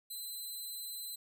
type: tone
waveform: 10% pulse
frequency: 4045 Hz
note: B7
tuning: 41 cents sharp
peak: -34 dBFS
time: 0.1-1.16 s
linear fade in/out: 10 ms
effects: none